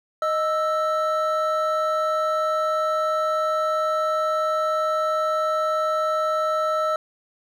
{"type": "tone pair together", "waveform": "triangle", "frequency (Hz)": [622.2, 1318.5], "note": ["D#5", "E6"], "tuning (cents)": [0, 0], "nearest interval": "octave + minor second", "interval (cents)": 1300, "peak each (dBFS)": -21, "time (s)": [0.22, 6.96], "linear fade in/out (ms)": 2, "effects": []}